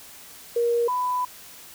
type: tone pair in turn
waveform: sine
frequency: 472.3 / 996.4 Hz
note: A#4 / B5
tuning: +23 / +15 cents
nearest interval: octave + minor second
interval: 1292 cents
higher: second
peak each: -19 / -22 dBFS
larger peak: first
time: 0.56-0.88 / 0.88-1.25 s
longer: second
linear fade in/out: 5 ms
effects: white hiss -45 dBFS RMS until 1.74 s